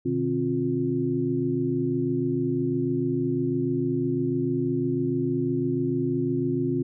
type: tone cluster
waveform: sine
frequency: 125.1 / 151.3 / 266.3 / 353.9 Hz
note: B2 / D#3 / C4 / F4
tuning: +23 / -48 / +31 / +23 cents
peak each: -31 / -31 / -26 / -27 dBFS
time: 0.05-6.83 s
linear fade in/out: 10 ms
effects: none